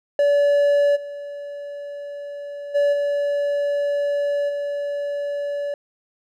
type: tone with level steps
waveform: triangle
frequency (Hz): 574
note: D5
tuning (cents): -40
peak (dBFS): -12 / -28 / -13 / -17 / -21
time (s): 0.19-5.74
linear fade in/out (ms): 2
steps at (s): 0.95 / 2.74 / 2.92 / 4.48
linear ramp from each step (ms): 20
effects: none